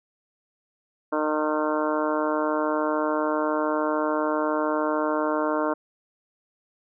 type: harmonic tone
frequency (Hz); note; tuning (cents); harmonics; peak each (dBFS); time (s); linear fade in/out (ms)
153; D#3; -29; 2 / 3 / 4 / 5 / 6 / 7 / 8 / 9 / 10; -27 / -30 / -27 / -39 / -31 / -31 / -38 / -33 / -40; 1.12-5.74; 10
effects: none